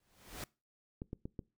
pink noise with exponential growth, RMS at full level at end -41 dBFS, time 0-0.44 s, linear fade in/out 2 ms, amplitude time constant 95 ms
clicks, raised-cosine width 3 ms, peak -28 dBFS, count 4, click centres 1.019 / 1.131 / 1.255 / 1.392 s
effects noise-tail reverb RT60 0.3 s tail -23 dB re dry

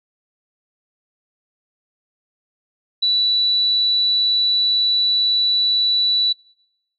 sine tone, 3951 Hz, B7, in tune, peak -14 dBFS, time 3.02-6.33 s, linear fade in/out 10 ms, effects noise-tail reverb RT60 0.8 s tail -26 dB re dry

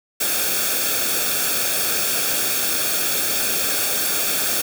white noise with comb filter, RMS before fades -21 dBFS, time 0.2-4.62 s, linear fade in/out 10 ms, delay 1 ms, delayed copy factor -0.65, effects none

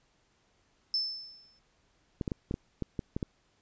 sine tone with exponential decay, 5274 Hz, E8, in tune, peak -25 dBFS, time 0.94-1.59 s, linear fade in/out 1 ms, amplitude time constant 140 ms
clicks, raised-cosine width 3 ms, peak -19 dBFS, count 9, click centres 2.212 / 2.278 / 2.318 / 2.511 / 2.541 / 2.823 / 2.992 / 3.165 / 3.228 s
effects pink hiss -70 dBFS RMS until 3.61 s + resampled to 16000 Hz

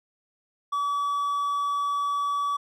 triangle tone, 1144 Hz, D6, 46 cents flat, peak -22 dBFS, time 0.72-2.57 s, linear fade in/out 10 ms, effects none

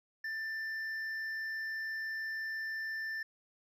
sine tone with hard clipping, 1777 Hz, A6, 17 cents sharp, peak -37 dBFS, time 0.24-3.23 s, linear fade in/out 5 ms, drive 4 dB, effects none

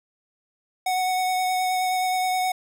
square tone with vibrato, 740 Hz, F#5, in tune, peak -22 dBFS, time 0.86-2.52 s, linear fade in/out 5 ms, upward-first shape sine, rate 9.5 Hz, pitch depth 13 cents each way, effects none

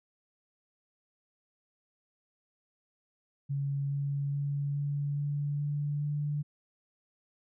sine tone with pitch steps, 140 / 141.14 / 142.28 / 143.44 / 144.6 / 145.78 / 146.96 Hz, C#3 / C#3 / C#3 / D3 / D3 / D3 / D3, +18 / +32 / +45 / -40 / -27 / -12 / +2 cents, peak -29 dBFS, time 3.49-6.43 s, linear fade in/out 20 ms, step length 420 ms, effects none

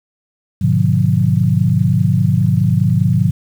sine chord, G# diminished seventh, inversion none, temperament just, 103.83 / 124.59 / 149.51 / 179.41 Hz, G#2 / B2 / D3 / F3, 0 / +16 / +31 / +47 cents, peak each -16 dBFS, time 0.61-3.31 s, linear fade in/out 10 ms, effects 7-bit

